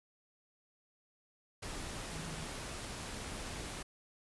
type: tone in noise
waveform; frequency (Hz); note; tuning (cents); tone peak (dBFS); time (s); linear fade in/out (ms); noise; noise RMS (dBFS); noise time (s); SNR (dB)
sine; 160; D#3; +49; -47; 2.11-2.45; 10; pink; -43; 1.62-3.83; -7
effects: resampled to 24000 Hz